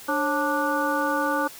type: harmonic tone with a mistuned harmonic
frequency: 293.7 Hz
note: D4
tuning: in tune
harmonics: 1 / 2 / 3 / 4 / 5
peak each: -28 / -28 / -28 / -28 / -28 dBFS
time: 0.08-1.48 s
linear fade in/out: 10 ms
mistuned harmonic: 2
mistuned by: -130 cents
effects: white hiss -43 dBFS RMS until 1.59 s